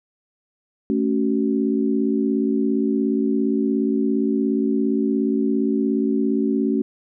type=chord; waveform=sine; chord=F# minor; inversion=first; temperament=equal with one note detuned; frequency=220 / 277.2 / 375.8 Hz; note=A3 / C#4 / F#4; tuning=0 / 0 / +27 cents; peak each=-21 / -21 / -24 dBFS; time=0.9-6.82 s; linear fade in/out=0 ms; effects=none